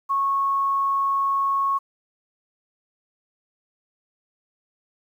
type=tone; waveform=sine; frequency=1100 Hz; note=C#6; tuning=14 cents flat; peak=-19 dBFS; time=0.09-1.79 s; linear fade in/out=20 ms; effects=9-bit